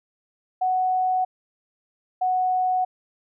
sine tone pair in turn, 742 / 738.9 Hz, F#5 / F#5, +5 / -3 cents, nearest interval unison, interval 8 cents, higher first, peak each -19 dBFS, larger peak neither, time 0.61-1.25 / 2.21-2.85 s, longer neither, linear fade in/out 10 ms, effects none

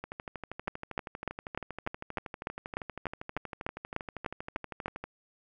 two click trains, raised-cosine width 0.5 ms, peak -23 / -16 dBFS, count 64 / 15, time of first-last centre 0.04-5.04 / 0.68-4.859 s, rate 12.6 / 3.35 Hz, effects none

